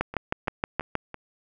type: two click trains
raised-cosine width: 0.5 ms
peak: -9 / -21 dBFS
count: 7 / 4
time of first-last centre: 0.01-0.953 / 0.14-1.143 s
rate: 6.36 / 2.99 Hz
effects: none